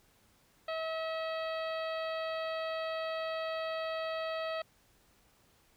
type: harmonic tone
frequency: 644 Hz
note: E5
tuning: 41 cents flat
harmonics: 1 / 2 / 3 / 4 / 5 / 6 / 7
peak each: -35 / -41 / -45 / -47 / -49 / -51 / -52 dBFS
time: 0.68-4.62 s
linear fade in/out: 5 ms
effects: pink hiss -67 dBFS RMS until 5.76 s